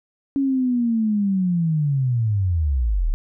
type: linear sweep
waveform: sine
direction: down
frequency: 279 to 32.69 Hz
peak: -17 dBFS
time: 0.36-3.14 s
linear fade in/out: 0 ms
effects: none

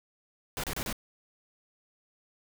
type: noise bursts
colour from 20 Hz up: pink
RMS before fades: -34 dBFS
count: 4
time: 0.57-0.927 s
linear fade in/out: 0 ms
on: 66 ms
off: 31 ms
effects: none

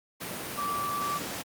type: tone in noise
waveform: sine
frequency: 1162 Hz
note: D6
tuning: 19 cents flat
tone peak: -29 dBFS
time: 0.57-1.19 s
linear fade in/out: 20 ms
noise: pink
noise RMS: -35 dBFS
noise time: 0.2-1.43 s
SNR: +3 dB
effects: high-pass 150 Hz 12 dB/octave + Opus 48 kbps

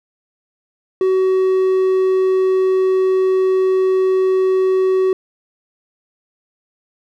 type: tone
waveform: triangle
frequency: 376.5 Hz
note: F#4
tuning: 30 cents sharp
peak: -10 dBFS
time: 1.01-5.13 s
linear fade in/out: 2 ms
effects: none

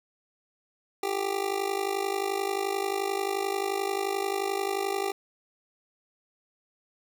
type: tone with amplitude modulation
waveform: 25% pulse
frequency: 394.7 Hz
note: G4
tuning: 12 cents sharp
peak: -20 dBFS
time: 1.03-5.12 s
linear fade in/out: 5 ms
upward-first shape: sine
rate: 51.4 Hz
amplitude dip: 80%
effects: none

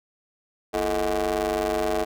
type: ring-modulated tone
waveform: 25% pulse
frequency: 98.9 Hz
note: G2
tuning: 16 cents sharp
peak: -16 dBFS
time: 0.73-2.05 s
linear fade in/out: 20 ms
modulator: 532 Hz
effects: none

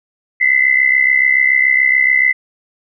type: tone pair together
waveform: sine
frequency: 2000 / 2067 Hz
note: B6 / C7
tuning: +21 / -22 cents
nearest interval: minor second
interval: 57 cents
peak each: -12 dBFS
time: 0.4-2.33 s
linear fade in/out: 20 ms
effects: none

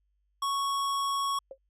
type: tone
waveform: square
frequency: 1108.7 Hz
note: C#6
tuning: in tune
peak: -28 dBFS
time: 0.42-1.39 s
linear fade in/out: 5 ms
type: tone with exponential decay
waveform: sine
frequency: 537 Hz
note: C5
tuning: 45 cents sharp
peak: -35 dBFS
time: 1.51-1.58 s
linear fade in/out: 2 ms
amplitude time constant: 15 ms
effects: added 50 Hz sine -70 dBFS peak until 1.69 s + low-pass 12000 Hz 12 dB/octave

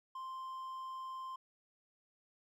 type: tone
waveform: triangle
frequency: 1046.5 Hz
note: C6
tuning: in tune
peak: -40 dBFS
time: 0.15-1.36 s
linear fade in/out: 5 ms
effects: none

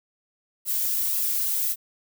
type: noise with flanger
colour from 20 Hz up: violet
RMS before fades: -25 dBFS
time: 0.65-1.76 s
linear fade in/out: 50 ms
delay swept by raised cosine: 1.5 to 2.5 ms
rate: 1.9 Hz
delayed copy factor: +0.55
effects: none

